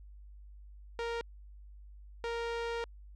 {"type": "tone bursts at uneven times", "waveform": "sawtooth", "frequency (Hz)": 466.2, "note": "A#4", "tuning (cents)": 0, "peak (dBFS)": -30, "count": 2, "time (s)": [[0.99, 1.21], [2.24, 2.84]], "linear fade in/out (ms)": 0, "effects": ["added 50 Hz sine -49 dBFS peak until 3.15 s", "low-pass 4000 Hz 12 dB/octave"]}